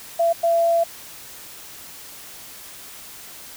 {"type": "tone bursts at uneven times", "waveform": "sine", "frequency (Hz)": 674, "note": "E5", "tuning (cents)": 38, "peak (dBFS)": -15, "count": 2, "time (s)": [[0.19, 0.33], [0.43, 0.84]], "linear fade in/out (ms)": 10, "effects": ["white hiss -40 dBFS RMS until 3.56 s"]}